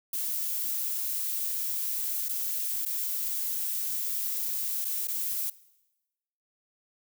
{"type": "noise with dropouts", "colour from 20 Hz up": "violet", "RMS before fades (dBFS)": -31, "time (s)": [0.13, 5.5], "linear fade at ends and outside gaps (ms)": 5, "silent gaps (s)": [[2.285, 2.291], [2.852, 2.86], [4.847, 4.851], [5.073, 5.082]], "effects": ["noise-tail reverb RT60 1.0 s tail -20 dB re dry"]}